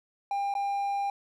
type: tone with dropouts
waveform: triangle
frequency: 800 Hz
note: G5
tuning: 35 cents sharp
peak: -25 dBFS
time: 0.31-1.1 s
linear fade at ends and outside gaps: 2 ms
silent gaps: 0.54-0.551 s
effects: none